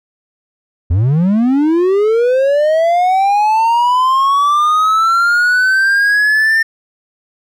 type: linear sweep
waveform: triangle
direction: up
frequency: 77.78 to 1810 Hz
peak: -7 dBFS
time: 0.9-6.63 s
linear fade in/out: 10 ms
effects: none